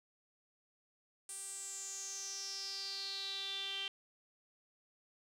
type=tone with band-pass filter sweep; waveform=sawtooth; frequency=392 Hz; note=G4; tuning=in tune; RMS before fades=-43 dBFS; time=1.29-3.88 s; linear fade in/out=2 ms; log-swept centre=8900 to 3100 Hz; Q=7.7; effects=none